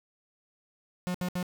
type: tone bursts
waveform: 45% pulse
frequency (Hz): 180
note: F#3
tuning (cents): -47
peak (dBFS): -29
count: 3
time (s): 1.07-1.428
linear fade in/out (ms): 0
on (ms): 74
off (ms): 68
effects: none